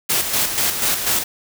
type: noise with tremolo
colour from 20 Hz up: white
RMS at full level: -18 dBFS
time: 0.09-1.24 s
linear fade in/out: 10 ms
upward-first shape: square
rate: 4.1 Hz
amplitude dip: 50%
effects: none